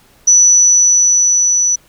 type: tone with level ramp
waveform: sine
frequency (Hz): 5940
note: F#8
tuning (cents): +6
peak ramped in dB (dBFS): -4 to -10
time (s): 0.27-1.76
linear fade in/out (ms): 10
effects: pink hiss -49 dBFS RMS until 1.88 s